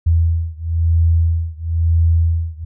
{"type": "beating tone pair", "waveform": "sine", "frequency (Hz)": [82.41, 83.41], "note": ["E2", "E2"], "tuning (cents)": [0, 21], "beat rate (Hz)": 1, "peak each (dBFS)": [-15, -16], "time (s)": [0.06, 2.65], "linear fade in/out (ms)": 10, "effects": []}